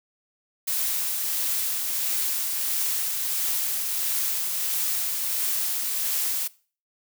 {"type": "noise with tremolo", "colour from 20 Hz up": "blue", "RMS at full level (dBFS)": -25, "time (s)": [0.67, 6.48], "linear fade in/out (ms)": 10, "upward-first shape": "triangle", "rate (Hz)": 1.5, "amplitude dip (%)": 30, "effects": ["noise-tail reverb RT60 0.4 s tail -21 dB re dry"]}